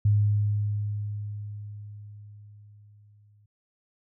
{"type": "tone with exponential decay", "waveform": "sine", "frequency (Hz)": 103.83, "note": "G#2", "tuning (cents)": 0, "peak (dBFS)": -17, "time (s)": [0.05, 3.46], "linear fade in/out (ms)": 5, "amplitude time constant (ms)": 740, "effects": []}